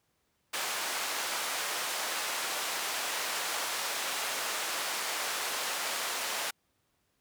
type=band-pass noise; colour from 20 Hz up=pink; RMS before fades=-34 dBFS; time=0.53-6.51 s; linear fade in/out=10 ms; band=750 to 12000 Hz; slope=12 dB/octave; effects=pink hiss -75 dBFS RMS until 7.2 s + high-pass 60 Hz 12 dB/octave